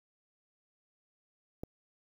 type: click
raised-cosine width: 2 ms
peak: -25 dBFS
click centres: 1.635 s
effects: 9-bit